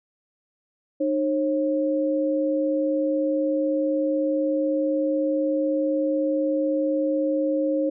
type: tone pair together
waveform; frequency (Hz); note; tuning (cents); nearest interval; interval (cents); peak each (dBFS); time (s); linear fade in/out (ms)
sine; 305 / 541; D#4 / C#5; -34 / -42; minor seventh; 992; -23; 1-7.9; 10
effects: none